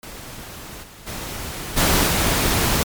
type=noise with level steps; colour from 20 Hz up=pink; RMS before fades=-36 / -42 / -30 / -17 / -19 dBFS; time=0.03-2.83 s; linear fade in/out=0 ms; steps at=0.82 / 1.06 / 1.76 / 2.06 s; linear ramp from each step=20 ms; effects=MP3 96 kbps